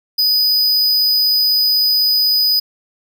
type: tone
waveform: square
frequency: 4978 Hz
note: D#8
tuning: in tune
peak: -12 dBFS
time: 0.18-2.6 s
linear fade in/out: 10 ms
effects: none